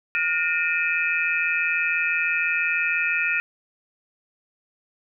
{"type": "tone cluster", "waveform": "sine", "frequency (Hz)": [1426, 1831, 2393, 2559], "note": ["F6", "A#6", "D7", "D#7"], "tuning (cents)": [36, -32, 32, 48], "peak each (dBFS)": [-26, -27, -26, -25], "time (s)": [0.15, 3.4], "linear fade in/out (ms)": 0, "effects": []}